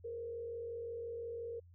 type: tone with frequency modulation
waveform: sine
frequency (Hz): 466.2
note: A#4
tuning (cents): 0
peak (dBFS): -40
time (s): 0.04-1.6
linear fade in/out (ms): 10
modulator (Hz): 45.7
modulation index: 0.51
effects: added 87 Hz sine -57 dBFS peak until 1.74 s